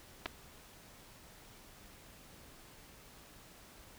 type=clicks; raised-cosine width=0.3 ms; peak=-21 dBFS; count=2; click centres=0.258 / 0.261 s; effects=pink hiss -57 dBFS RMS until 3.98 s